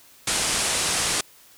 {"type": "low-pass noise", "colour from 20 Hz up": "white", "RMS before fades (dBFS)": -24, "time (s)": [0.27, 1.21], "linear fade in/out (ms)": 5, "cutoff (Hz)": 10000, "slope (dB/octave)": 48, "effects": ["white hiss -52 dBFS RMS until 1.57 s"]}